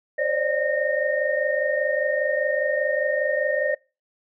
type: tone cluster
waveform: sine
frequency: 527 / 579 / 604 / 1842 Hz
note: C5 / D5 / D5 / A#6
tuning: +12 / -25 / +48 / -21 cents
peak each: -26 dBFS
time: 0.18-3.75 s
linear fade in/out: 10 ms
effects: noise-tail reverb RT60 0.3 s tail -24 dB re dry